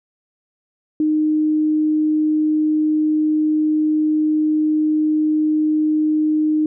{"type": "tone", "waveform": "sine", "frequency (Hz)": 307.6, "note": "D#4", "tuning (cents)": -20, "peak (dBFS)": -14, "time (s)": [1, 6.66], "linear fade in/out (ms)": 2, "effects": []}